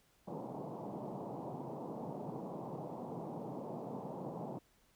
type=band-pass noise; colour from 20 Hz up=pink; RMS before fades=-44 dBFS; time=0.27-4.59 s; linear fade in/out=10 ms; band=130 to 970 Hz; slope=48 dB/octave; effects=pink hiss -71 dBFS RMS until 4.95 s